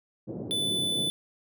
pink band-pass noise, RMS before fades -36 dBFS, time 0.27-1.1 s, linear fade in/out 20 ms, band 130 to 490 Hz, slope 24 dB/octave
square tone, 3496 Hz, A7, 12 cents flat, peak -27 dBFS, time 0.51-1.1 s, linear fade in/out 0 ms
effects none

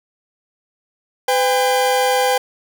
40% pulse tone pair together, 505.9 / 803 Hz, B4 / G5, +42 / +41 cents, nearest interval minor sixth, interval 799 cents, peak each -16 dBFS, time 1.28-2.38 s, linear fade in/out 5 ms, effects none

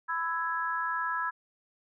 sine chord, E major, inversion second, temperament equal with one note detuned, 1000.4 / 1318.5 / 1661.2 Hz, B5 / E6 / G#6, +22 / 0 / 0 cents, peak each -33 dBFS, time 0.08-1.31 s, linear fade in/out 20 ms, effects none

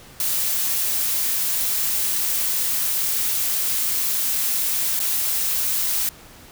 blue noise with dropouts, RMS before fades -22 dBFS, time 0.2-6.09 s, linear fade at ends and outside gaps 1 ms, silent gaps 4.992-5.001 s, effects pink hiss -45 dBFS RMS until 6.51 s

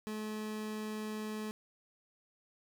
30% pulse tone, 214.8 Hz, A3, 41 cents flat, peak -35 dBFS, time 0.07-1.51 s, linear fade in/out 0 ms, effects none

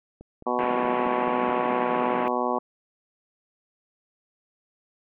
click train, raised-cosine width 2 ms, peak -30 dBFS, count 7, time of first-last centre 0.21-1.492 s, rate 4.68 Hz
harmonic tone, 123.47 Hz, B2, in tune, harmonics 2 / 3 / 4 / 5 / 6 / 7 / 8 / 9, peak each -31 / -31 / -31 / -31 / -31 / -31 / -31 / -31 dBFS, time 0.46-2.59 s, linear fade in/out 10 ms
pink band-pass noise, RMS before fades -32 dBFS, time 0.59-2.28 s, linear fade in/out 0 ms, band 170 to 2700 Hz, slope 48 dB/octave
effects none

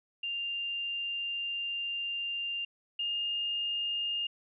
sine tone pair in turn, 2794 / 2825 Hz, F7 / F7, 0 / +19 cents, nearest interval unison, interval 19 cents, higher second, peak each -32 / -30 dBFS, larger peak second, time 0.23-2.65 / 2.99-4.27 s, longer first, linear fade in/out 5 ms, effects none

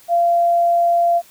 sine tone, 688 Hz, F5, 26 cents flat, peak -12 dBFS, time 0.08-1.22 s, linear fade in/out 50 ms, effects white hiss -48 dBFS RMS until 1.3 s

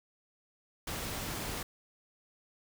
pink noise, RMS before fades -38 dBFS, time 0.87-1.63 s, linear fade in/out 5 ms, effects none

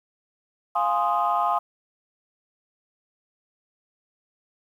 sine chord, F minor seventh, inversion none, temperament equal, 698.5 / 830.6 / 1046.5 / 1244.5 Hz, F5 / Ab5 / C6 / Eb6, 0 / 0 / 0 / 0 cents, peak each -25 dBFS, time 0.75-1.59 s, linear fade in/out 10 ms, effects tanh soft clip ceiling -12 dBFS + 9-bit

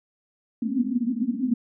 white band-pass noise, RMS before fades -25 dBFS, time 0.62-1.54 s, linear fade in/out 5 ms, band 220 to 260 Hz, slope 96 dB/octave, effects none

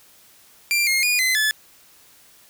sawtooth tone with pitch steps, 2371 / 2139 / 2447 / 2042 / 1728 Hz, D7 / C7 / D#7 / C7 / A6, +16 / +38 / -29 / -43 / -32 cents, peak -14 dBFS, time 0.71-1.51 s, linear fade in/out 0 ms, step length 160 ms, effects white hiss -52 dBFS RMS until 2.49 s

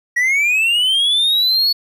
triangle linear sweep, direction up, 1900 to 4435 Hz, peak -11 dBFS, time 0.16-1.73 s, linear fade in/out 10 ms, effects none

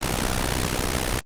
pink noise with amplitude modulation, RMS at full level -20 dBFS, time 0.01-1.21 s, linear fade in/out 20 ms, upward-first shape sine, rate 62.9 Hz, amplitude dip 85%, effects low-pass 11000 Hz 12 dB/octave + Opus 24 kbps

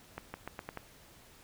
accelerating click train, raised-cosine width 0.5 ms, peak -24 dBFS, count 6, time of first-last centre 0.18-0.773 s, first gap 160 ms, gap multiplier 0.85, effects pink hiss -58 dBFS RMS until 1.43 s

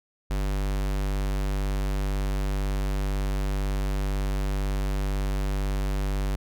square tone, 49 Hz, G1, in tune, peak -25 dBFS, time 0.3-6.36 s, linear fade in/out 10 ms, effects none

